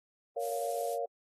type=chord; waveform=sine; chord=Bb minor; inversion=none; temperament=just; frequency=466.2 / 559.4 / 699.2 Hz; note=Bb4 / Db5 / F5; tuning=0 / +16 / +2 cents; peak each=-36 dBFS; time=0.36-1.06 s; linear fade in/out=10 ms
type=noise; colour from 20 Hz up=violet; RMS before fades=-41 dBFS; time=0.39-0.98 s; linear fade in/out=50 ms
effects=AAC 32 kbps